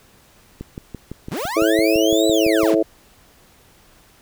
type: click train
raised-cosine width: 3 ms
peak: -17 dBFS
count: 13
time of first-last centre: 0.61-2.634 s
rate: 5.93 Hz
type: linear two-way sweep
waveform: 30% pulse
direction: up then down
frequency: 98.3 to 4000 to 98.3 Hz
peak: -21 dBFS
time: 1.31-2.75 s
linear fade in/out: 10 ms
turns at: 2.28 s
type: noise with tremolo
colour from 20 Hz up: violet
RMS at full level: -37 dBFS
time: 1.36-2.71 s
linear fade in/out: 10 ms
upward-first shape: square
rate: 4.1 Hz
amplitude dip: 65%
type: harmonic tone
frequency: 109.2 Hz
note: A2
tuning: 13 cents flat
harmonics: 3 / 4 / 5 / 6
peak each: -17 / -20 / -21 / -21 dBFS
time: 1.56-2.83 s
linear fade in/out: 10 ms
effects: pink hiss -52 dBFS RMS until 4.21 s